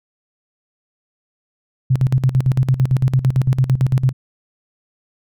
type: tone with tremolo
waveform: sine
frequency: 130 Hz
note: C3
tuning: 11 cents flat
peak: -10 dBFS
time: 1.9-4.13 s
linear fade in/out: 10 ms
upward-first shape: square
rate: 8.9 Hz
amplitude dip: 80%
effects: none